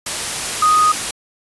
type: tone in noise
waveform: sine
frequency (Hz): 1244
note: D#6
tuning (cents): -1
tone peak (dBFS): -10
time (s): 0.62-0.92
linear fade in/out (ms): 5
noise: white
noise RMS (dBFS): -22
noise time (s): 0.06-1.11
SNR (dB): +9
effects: resampled to 24000 Hz